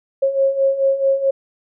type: beating tone pair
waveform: sine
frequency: 540 / 544.6 Hz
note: C#5 / C#5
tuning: -45 / -31 cents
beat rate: 4.6 Hz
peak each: -20 / -15 dBFS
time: 0.22-1.31 s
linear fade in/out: 10 ms
effects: none